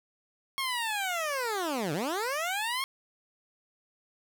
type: linear two-way sweep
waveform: 15% pulse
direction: down then up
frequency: 1096 to 138.1 to 1096 Hz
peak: -23 dBFS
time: 0.58-2.84 s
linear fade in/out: 0 ms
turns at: 1.93 s
effects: none